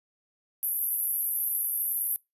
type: band-pass noise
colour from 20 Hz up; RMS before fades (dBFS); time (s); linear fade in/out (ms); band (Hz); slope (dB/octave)
white; -29; 0.63-2.16; 0; 11000 to 13000; 96
effects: noise-tail reverb RT60 0.2 s tail -24 dB re dry + resampled to 32000 Hz